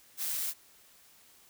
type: noise with amplitude modulation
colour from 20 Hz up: blue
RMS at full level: -32 dBFS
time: 0.17-0.54 s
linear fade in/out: 50 ms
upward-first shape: sine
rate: 157 Hz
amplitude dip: 35%
effects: white hiss -60 dBFS RMS until 1.49 s